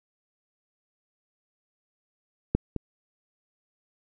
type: clicks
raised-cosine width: 3 ms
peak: -8 / -16 dBFS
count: 2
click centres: 2.55 / 2.763 s
effects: none